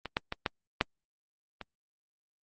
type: clicks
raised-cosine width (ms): 0.3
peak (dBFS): -19 / -11 / -16 / -12 / -8 / -24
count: 6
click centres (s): 0.057 / 0.169 / 0.324 / 0.462 / 0.811 / 1.613
effects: Opus 32 kbps